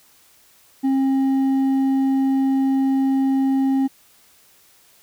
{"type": "tone with hard clipping", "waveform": "sine", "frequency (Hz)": 268.5, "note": "C4", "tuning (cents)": 45, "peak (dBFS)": -17, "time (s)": [0.83, 3.88], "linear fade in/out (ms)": 20, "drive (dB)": 4, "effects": ["white hiss -54 dBFS RMS until 5.02 s"]}